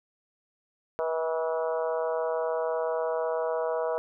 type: harmonic tone with a mistuned harmonic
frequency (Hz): 162.2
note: E3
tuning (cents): -28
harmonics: 3 / 4 / 5 / 6 / 7 / 8 / 9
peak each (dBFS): -29 / -30 / -40 / -36 / -41 / -42 / -45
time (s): 0.99-3.98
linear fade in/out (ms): 0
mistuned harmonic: 4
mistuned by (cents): -16
effects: none